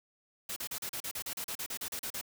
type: noise bursts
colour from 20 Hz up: white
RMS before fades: -38 dBFS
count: 16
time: 0.49-2.213 s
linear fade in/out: 5 ms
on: 73 ms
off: 37 ms
effects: none